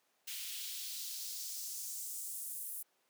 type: noise with high-pass filter sweep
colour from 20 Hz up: white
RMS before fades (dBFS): -43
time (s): 0.27-2.83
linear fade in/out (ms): 10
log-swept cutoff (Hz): 2700 to 11000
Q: 1.7
effects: pink hiss -75 dBFS RMS until 3.09 s + high-pass 400 Hz 12 dB/octave